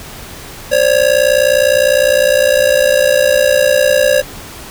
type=ring-modulated tone; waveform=square; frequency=554.4 Hz; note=C#5; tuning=in tune; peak=-6 dBFS; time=0.71-4.22 s; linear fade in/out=20 ms; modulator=29.9 Hz; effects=pink hiss -31 dBFS RMS until 4.7 s